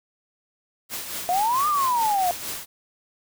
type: noise with tremolo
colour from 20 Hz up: white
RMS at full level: -30 dBFS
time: 0.89-2.66 s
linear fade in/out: 50 ms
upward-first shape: triangle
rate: 4.5 Hz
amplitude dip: 55%
type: exponential two-way sweep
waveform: sine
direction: up then down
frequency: 694 to 1232 to 694 Hz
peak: -19 dBFS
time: 1.29-2.31 s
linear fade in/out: 0 ms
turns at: 1.68 s
effects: none